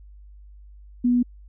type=tone; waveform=sine; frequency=244.6 Hz; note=B3; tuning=16 cents flat; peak=-16 dBFS; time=1.04-1.23 s; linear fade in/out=10 ms; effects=added 50 Hz sine -43 dBFS peak until 1.48 s